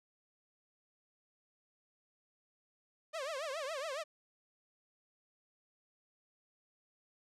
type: tone with vibrato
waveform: sawtooth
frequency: 587.3 Hz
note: D5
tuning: in tune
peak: -34 dBFS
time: 3.13-4.04 s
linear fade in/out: 20 ms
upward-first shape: triangle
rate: 7.2 Hz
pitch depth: 250 cents each way
effects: low-pass 8000 Hz 12 dB/octave